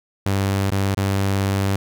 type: tone with dropouts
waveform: sawtooth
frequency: 98 Hz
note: G2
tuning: in tune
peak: -14 dBFS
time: 0.26-1.76 s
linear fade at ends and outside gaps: 0 ms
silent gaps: 0.702-0.718 / 0.946-0.972 s
effects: none